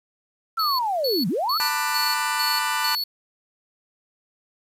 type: linear two-way sweep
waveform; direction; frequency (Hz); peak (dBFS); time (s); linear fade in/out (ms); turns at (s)
sine; down then up; 1363 to 155.8 to 1363; -21; 0.57-1.58; 10; 1.28
type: tone bursts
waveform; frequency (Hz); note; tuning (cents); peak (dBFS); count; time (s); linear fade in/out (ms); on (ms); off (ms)
square; 4416; C#8; -7; -24; 6; 0.59-3.04; 5; 200; 250
type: chord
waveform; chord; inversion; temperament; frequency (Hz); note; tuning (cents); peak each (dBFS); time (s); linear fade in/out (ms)
sawtooth; B minor seventh; third; just; 889 / 987.8 / 1185.3 / 1481.6; A5 / B5 / D6 / F#6; +18 / 0 / +16 / +2; -24; 1.6-2.95; 0
effects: resampled to 32000 Hz + 8-bit